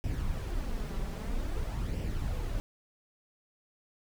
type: noise with flanger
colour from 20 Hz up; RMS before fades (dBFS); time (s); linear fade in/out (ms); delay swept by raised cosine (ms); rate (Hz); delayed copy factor
brown; -33; 0.04-2.6; 0; 0.37 to 5.17; 0.51; +0.5
effects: none